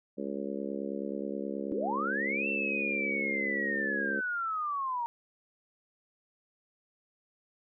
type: harmonic tone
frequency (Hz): 69.4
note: C#2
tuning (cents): +3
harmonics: 3 / 4 / 5 / 6 / 7 / 8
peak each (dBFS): -38 / -39 / -40 / -41 / -41 / -42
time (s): 0.17-4.21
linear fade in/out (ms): 20
type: linear two-way sweep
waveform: sine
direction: up then down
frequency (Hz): 277.2 to 2700 to 924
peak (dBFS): -30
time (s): 1.72-5.06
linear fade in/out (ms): 0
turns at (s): 2.48
effects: none